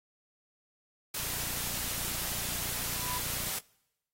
white noise, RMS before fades -35 dBFS, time 1.14-3.59 s, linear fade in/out 5 ms
click train, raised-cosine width 5 ms, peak -33 dBFS, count 68, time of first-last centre 1.2-3.471 s, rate 29.5 Hz
sine tone with exponential growth, 992 Hz, B5, 7 cents sharp, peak -34 dBFS, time 2.72-3.18 s, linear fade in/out 2 ms, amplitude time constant 100 ms
effects noise-tail reverb RT60 0.9 s tail -25 dB re dry + AAC 48 kbps

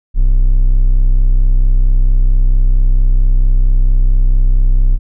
triangle tone, 32.22 Hz, C1, 26 cents flat, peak -4 dBFS, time 0.14-4.99 s, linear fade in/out 50 ms, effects none

